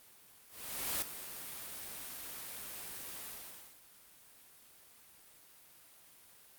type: noise with ADSR envelope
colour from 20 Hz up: white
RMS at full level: -34 dBFS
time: 0.49-3.81 s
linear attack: 530 ms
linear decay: 4 ms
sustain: -11 dB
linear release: 540 ms
effects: white hiss -60 dBFS RMS until 6.58 s + Opus 32 kbps